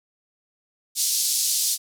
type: band-pass noise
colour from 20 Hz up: pink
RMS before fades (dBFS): -23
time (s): 0.95-1.78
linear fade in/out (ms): 50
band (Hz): 4500 to 13000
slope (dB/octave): 24
effects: none